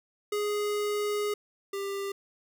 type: tone pair in turn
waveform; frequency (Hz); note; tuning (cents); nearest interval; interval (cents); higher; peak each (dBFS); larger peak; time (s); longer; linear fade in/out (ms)
square; 415.3 / 396.5; G#4 / G4; 0 / +20; minor second; 80; first; -28 / -32; first; 0.32-1.34 / 1.73-2.12; first; 5
effects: none